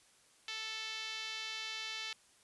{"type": "tone with band-pass filter", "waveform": "5% pulse", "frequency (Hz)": 440, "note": "A4", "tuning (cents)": 0, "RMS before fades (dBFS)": -42, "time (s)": [0.48, 2.13], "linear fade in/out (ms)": 2, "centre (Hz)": 3200, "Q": 1, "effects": ["white hiss -66 dBFS RMS until 2.43 s", "resampled to 24000 Hz"]}